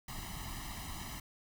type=noise with comb filter; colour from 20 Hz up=pink; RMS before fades=-43 dBFS; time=0.08-1.2 s; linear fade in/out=5 ms; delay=1 ms; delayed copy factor=+0.9; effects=none